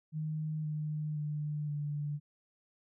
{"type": "tone with pitch steps", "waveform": "sine", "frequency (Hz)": [155, 152.25, 149.55, 146.89], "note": ["D#3", "D#3", "D3", "D3"], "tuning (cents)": [-6, -37, 32, 1], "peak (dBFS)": -33, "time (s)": [0.12, 2.2], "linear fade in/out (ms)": 50, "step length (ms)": 520, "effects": []}